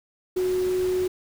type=tone in noise; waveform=sine; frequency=367.6 Hz; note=F#4; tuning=11 cents flat; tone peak=-21 dBFS; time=0.36-1.08 s; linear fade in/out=10 ms; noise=pink; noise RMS=-39 dBFS; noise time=0.36-1.08 s; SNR=+15 dB; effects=none